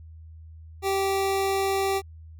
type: tone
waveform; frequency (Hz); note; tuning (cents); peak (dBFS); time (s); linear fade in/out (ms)
25% pulse; 389.5; G4; -11; -19; 0.82-2.02; 50
effects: added 80 Hz sine -42 dBFS peak until 2.39 s